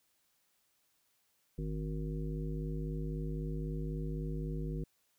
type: harmonic tone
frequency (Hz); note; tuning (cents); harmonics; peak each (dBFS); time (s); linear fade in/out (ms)
51.91; G#1; 0; 1 / 3 / 5 / 7 / 9; -38 / -38 / -45 / -46 / -49; 1.58-4.84; 5
effects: white hiss -75 dBFS RMS until 5.18 s